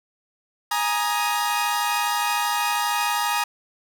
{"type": "chord", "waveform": "sawtooth", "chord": "Ab suspended second", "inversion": "none", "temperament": "equal with one note detuned", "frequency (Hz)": [830.6, 943.2, 1244.5], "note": ["Ab5", "Bb5", "Eb6"], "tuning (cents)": [0, 20, 0], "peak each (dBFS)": [-22, -21, -23], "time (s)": [0.71, 3.44], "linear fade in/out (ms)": 5, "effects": []}